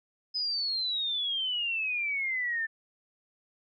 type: exponential sweep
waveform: sine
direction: down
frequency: 5070 to 1770 Hz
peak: -28 dBFS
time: 0.34-2.67 s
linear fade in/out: 20 ms
effects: none